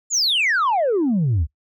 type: exponential sweep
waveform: sine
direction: down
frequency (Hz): 7330 to 69.3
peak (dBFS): -14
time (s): 0.1-1.47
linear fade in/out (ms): 50
effects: noise-tail reverb RT60 0.1 s tail -21 dB re dry + tanh soft clip ceiling -14 dBFS